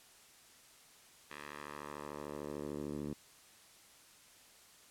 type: tone with band-pass filter sweep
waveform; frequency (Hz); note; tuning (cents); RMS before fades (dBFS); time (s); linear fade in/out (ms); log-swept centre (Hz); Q
10% pulse; 73.42; D2; 0; -44; 1.3-3.14; 10; 2100 to 240; 1.1
effects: white hiss -61 dBFS RMS until 4.9 s + low-pass 11000 Hz 12 dB/octave